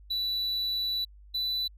triangle tone pair in turn, 3955 / 3980 Hz, B7 / B7, +2 / +13 cents, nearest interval unison, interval 11 cents, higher second, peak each -26 / -26 dBFS, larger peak neither, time 0.1-1.05 / 1.34-1.68 s, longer first, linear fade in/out 10 ms, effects added 50 Hz sine -49 dBFS peak until 1.77 s

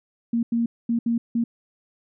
sine tone bursts at uneven times, 233.1 Hz, A#3, in tune, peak -19 dBFS, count 5, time 0.33-0.43 / 0.52-0.66 / 0.89-0.99 / 1.06-1.18 / 1.35-1.44 s, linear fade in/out 5 ms, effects none

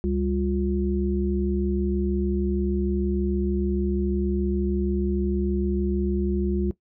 sine tone cluster, 69.6 / 196.1 / 353.5 Hz, C#2 / G3 / F4, +8 / +1 / +21 cents, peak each -26 dBFS, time 0.04-6.71 s, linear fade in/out 0 ms, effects noise-tail reverb RT60 0.1 s tail -17 dB re dry

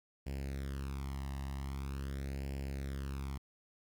sawtooth tone with flanger, 68.3 Hz, C#2, 25 cents flat, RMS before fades -40 dBFS, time 0.26-3.38 s, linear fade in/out 10 ms, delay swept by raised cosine 0.4 to 1.05 ms, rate 0.44 Hz, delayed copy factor +0.75, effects 12-bit

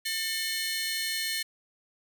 sawtooth tone cluster, 1793 / 2194 / 3013 / 4213 Hz, A6 / C#7 / F#7 / C8, +32 / -18 / +31 / +11 cents, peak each -31 / -33 / -34 / -30 dBFS, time 0.05-1.43 s, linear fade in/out 10 ms, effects none

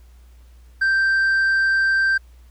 sine tone with tanh clipping, 1568 Hz, G6, in tune, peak -16 dBFS, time 0.81-2.18 s, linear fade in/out 10 ms, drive 3 dB, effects added 60 Hz sine -44 dBFS peak until 2.5 s + pink hiss -60 dBFS RMS until 2.5 s

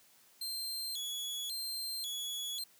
sawtooth tone with vibrato, 3747 Hz, A#7, 8 cents sharp, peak -34 dBFS, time 0.41-2.64 s, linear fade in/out 5 ms, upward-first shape square, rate 0.92 Hz, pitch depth 180 cents each way, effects white hiss -64 dBFS RMS until 2.79 s + high-pass 100 Hz 12 dB/octave

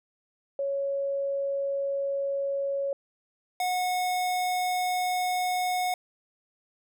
sine / square tone pair in turn, 555 / 729.3 Hz, C#5 / F#5, +2 / -25 cents, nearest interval perfect fourth, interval 473 cents, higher second, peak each -26 dBFS, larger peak neither, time 0.59-2.93 / 3.6-5.94 s, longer neither, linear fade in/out 2 ms, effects none

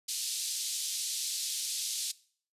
pink band-pass noise, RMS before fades -35 dBFS, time 0.08-2.12 s, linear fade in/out 10 ms, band 3800 to 11000 Hz, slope 24 dB/octave, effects noise-tail reverb RT60 0.5 s tail -20 dB re dry + resampled to 32000 Hz

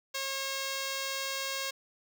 5% pulse tone, 542 Hz, C#5, 39 cents flat, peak -21 dBFS, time 0.14-1.71 s, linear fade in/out 10 ms, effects none

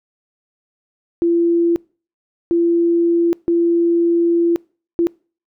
sine tone bursts at uneven times, 340 Hz, F4, 46 cents flat, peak -12 dBFS, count 4, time 1.22-1.76 / 2.51-3.33 / 3.48-4.56 / 4.99-5.07 s, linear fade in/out 0 ms, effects noise-tail reverb RT60 0.4 s tail -26 dB re dry

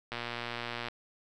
click train, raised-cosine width 0.3 ms, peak -20 dBFS, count 92, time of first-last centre 0.12-0.885 s, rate 119 Hz, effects none

